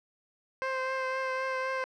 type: tone with vibrato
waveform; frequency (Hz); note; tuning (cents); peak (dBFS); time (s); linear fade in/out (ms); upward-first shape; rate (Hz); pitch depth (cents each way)
15% pulse; 523.3; C5; 0; -23; 0.62-1.84; 0; triangle; 3.9; 18
effects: low-pass 3000 Hz 12 dB/octave